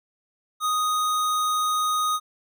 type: tone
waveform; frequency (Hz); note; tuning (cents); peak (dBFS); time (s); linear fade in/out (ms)
square; 1244.5; D#6; 0; -22; 0.6-2.2; 50
effects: none